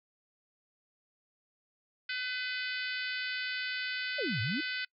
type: harmonic tone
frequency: 504 Hz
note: B4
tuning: 35 cents sharp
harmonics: 3 / 4 / 5 / 6 / 7 / 8 / 9 / 10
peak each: -37 / -40 / -41 / -43 / -45 / -46 / -44 / -51 dBFS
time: 2.09-4.85 s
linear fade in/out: 5 ms
type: exponential two-way sweep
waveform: sine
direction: down then up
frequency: 636 to 100 to 334.5 Hz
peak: -32 dBFS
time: 4.18-4.61 s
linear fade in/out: 10 ms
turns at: 4.41 s
effects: noise-tail reverb RT60 0.1 s tail -26 dB re dry